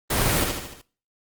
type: noise with echo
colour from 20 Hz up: pink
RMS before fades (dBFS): -22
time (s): 0.1-0.44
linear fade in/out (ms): 5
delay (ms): 75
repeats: 5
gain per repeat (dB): -5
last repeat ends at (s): 0.815
effects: noise-tail reverb RT60 0.4 s tail -20 dB re dry + Opus 24 kbps